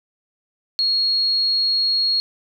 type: tone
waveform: sine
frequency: 4300 Hz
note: C8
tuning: 47 cents sharp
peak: -16 dBFS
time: 0.79-2.2 s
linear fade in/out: 0 ms
effects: none